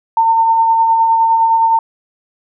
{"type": "tone with tremolo", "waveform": "sine", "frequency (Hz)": 906, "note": "A#5", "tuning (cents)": -50, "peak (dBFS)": -7, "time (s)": [0.17, 1.79], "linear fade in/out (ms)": 2, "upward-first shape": "sine", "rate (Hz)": 9.7, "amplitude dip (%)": 30, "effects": []}